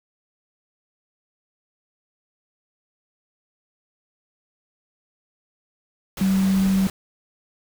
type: tone in noise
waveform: sine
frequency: 191.8 Hz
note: G3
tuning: 37 cents flat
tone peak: -16 dBFS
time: 6.21-6.87 s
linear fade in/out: 2 ms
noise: pink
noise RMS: -33 dBFS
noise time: 6.17-6.9 s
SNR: +14 dB
effects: none